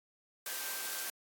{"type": "tone in noise", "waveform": "sine", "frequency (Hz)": 1568, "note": "G6", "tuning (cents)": 0, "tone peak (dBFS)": -48, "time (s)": [0.46, 1.1], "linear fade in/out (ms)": 2, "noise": "white", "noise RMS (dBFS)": -39, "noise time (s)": [0.46, 1.1], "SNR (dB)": -12, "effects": ["high-pass 400 Hz 12 dB/octave", "AAC 64 kbps"]}